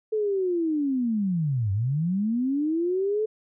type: linear two-way sweep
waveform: sine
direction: down then up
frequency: 440 to 94 to 440 Hz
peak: -22 dBFS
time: 0.12-3.26 s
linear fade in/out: 10 ms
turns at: 1.72 s
effects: none